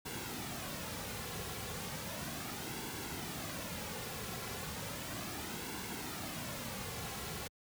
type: noise with flanger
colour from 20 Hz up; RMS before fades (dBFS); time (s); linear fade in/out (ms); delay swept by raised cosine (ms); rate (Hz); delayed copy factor
pink; -42; 0.05-7.48; 10; 1.6 to 3.3; 0.35; -0.5
effects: high-pass 60 Hz 12 dB/octave